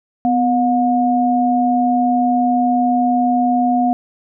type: tone pair together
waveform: sine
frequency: 250 / 718.6 Hz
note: B3 / F5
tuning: +21 / +49 cents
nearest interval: octave + tritone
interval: 1828 cents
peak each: -15 dBFS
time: 0.25-3.93 s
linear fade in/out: 0 ms
effects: none